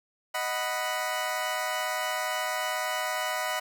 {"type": "chord", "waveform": "20% pulse", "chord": "B major", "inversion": "first", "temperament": "equal", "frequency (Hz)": [622.3, 740, 987.8], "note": ["D#5", "F#5", "B5"], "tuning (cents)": [0, 0, 0], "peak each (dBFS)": -28, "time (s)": [0.34, 3.6], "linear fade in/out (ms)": 10, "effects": []}